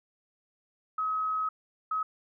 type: tone bursts at uneven times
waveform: sine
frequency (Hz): 1275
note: D#6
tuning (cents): +42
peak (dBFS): -27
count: 2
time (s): 0.98-1.49 / 1.91-2.03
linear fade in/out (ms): 5
effects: none